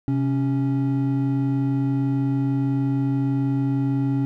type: tone pair together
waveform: triangle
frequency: 130.82 / 277.2 Hz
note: C3 / C#4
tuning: 0 / 0 cents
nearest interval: octave + minor second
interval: 1300 cents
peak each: -20 dBFS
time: 0.08-4.25 s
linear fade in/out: 0 ms
effects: none